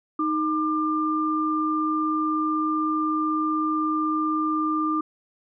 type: tone pair together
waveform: sine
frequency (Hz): 311.1 / 1195.1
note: D#4 / D6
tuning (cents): 0 / +30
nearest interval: octave + major seventh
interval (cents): 2330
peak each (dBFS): -24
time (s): 0.19-5.01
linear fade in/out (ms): 5
effects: none